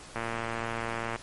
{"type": "click train", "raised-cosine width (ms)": 0.5, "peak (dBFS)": -17, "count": 116, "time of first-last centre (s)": [0.16, 1.16], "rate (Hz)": 115, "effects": ["pink hiss -47 dBFS RMS until 1.22 s", "MP3 48 kbps"]}